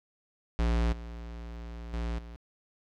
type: tone with level steps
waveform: square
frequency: 57.8 Hz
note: A#1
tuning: 14 cents flat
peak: -25 / -40 / -31 / -43 dBFS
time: 0.59-2.36 s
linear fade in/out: 0 ms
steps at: 0.92 / 1.93 / 2.18 s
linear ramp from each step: 10 ms
effects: low-pass 5000 Hz 12 dB/octave + 11-bit